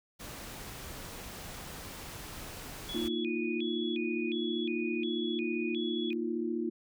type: noise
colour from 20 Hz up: pink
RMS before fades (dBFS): -44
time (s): 0.19-3.09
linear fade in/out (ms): 20
type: tone with vibrato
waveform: sine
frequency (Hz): 2889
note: F#7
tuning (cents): -42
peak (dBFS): -38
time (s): 2.89-6.13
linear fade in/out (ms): 0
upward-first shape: square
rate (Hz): 1.4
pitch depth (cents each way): 270
type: chord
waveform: sine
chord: Bb suspended fourth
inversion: none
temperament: equal with one note detuned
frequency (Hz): 233.1 / 314.2 / 349.2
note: Bb3 / Eb4 / F4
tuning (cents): 0 / +17 / 0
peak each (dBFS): -35 / -36 / -34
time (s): 2.94-6.7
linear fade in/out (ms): 10
effects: none